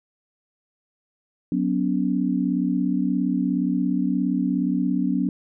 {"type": "chord", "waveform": "sine", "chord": "F# suspended fourth", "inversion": "none", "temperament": "equal with one note detuned", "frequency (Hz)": [185, 246.9, 284], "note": ["F#3", "B3", "C#4"], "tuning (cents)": [0, 0, 42], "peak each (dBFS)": -24, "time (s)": [1.52, 5.29], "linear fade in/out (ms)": 2, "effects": []}